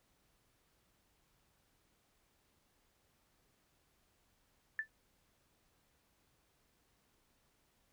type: tone with exponential decay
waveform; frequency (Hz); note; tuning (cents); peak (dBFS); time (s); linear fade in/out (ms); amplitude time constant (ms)
sine; 1760; A6; 0; -30; 4.79-4.88; 1; 18
effects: pink hiss -75 dBFS RMS until 7.92 s